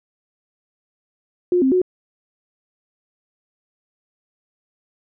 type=tone with pitch steps; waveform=sine; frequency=357.1 / 264.1 / 366.2 Hz; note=F4 / C4 / F#4; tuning=+39 / +16 / -18 cents; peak=-13 dBFS; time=1.52-1.817 s; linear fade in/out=2 ms; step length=99 ms; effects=none